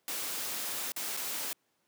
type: noise with dropouts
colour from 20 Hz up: white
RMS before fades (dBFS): -36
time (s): 0.08-1.53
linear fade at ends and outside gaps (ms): 1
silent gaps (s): 0.92-0.963 / 1.167-1.172
effects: pink hiss -75 dBFS RMS until 1.87 s + high-pass 200 Hz 12 dB/octave